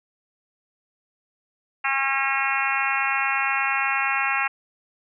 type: harmonic tone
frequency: 271.5 Hz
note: C#4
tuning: 36 cents flat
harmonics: 3 / 4 / 5 / 6 / 7 / 8 / 9 / 10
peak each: -29 / -29 / -29 / -29 / -29 / -29 / -29 / -29 dBFS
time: 1.84-4.48 s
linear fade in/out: 10 ms
effects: none